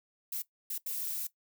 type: noise bursts at uneven times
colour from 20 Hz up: violet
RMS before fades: -36 dBFS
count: 3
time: 0.32-0.42 / 0.7-0.78 / 0.86-1.27 s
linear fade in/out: 5 ms
effects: noise-tail reverb RT60 0.1 s tail -17 dB re dry